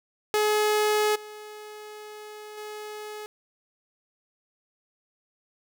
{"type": "tone with level steps", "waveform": "sawtooth", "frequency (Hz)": 423.6, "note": "G#4", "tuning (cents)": 34, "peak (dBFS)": [-17, -36, -32], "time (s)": [0.34, 3.26], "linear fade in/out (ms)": 0, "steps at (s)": [1.15, 2.57], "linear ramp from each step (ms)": 10, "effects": []}